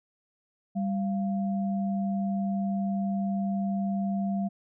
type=tone pair together; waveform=sine; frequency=196.95 / 691 Hz; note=G3 / F5; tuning=+8 / -19 cents; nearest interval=octave + minor seventh; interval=2173 cents; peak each=-26 / -36 dBFS; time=0.75-4.49 s; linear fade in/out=20 ms; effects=none